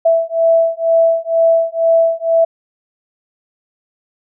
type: beating tone pair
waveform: sine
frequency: 659.3 / 661.4 Hz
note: E5 / E5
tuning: 0 / +6 cents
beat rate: 2.1 Hz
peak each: -13 dBFS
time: 0.05-2.45 s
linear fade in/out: 10 ms
effects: none